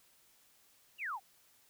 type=exponential sweep; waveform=sine; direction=down; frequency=2965 to 723 Hz; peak=-36 dBFS; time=0.98-1.2 s; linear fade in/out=50 ms; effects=white hiss -67 dBFS RMS until 1.69 s